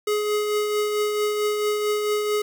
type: tone with tremolo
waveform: square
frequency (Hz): 420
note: G#4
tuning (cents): +19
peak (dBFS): -20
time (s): 0.07-2.42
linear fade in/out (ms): 5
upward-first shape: triangle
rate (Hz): 4.5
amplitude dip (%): 40
effects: 8-bit